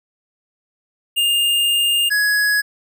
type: tone pair in turn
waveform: square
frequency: 2818 / 1675.6 Hz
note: F7 / G#6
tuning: +15 / +15 cents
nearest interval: major sixth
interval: 900 cents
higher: first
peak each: -15 dBFS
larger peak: neither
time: 1.16-2.1 / 2.1-2.62 s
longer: first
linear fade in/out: 20 ms
effects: none